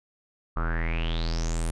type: tone with low-pass filter sweep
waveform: square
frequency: 41.2 Hz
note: E1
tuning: in tune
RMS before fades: -27 dBFS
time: 0.56-1.71 s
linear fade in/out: 10 ms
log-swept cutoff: 1200 to 10000 Hz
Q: 8.6
effects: none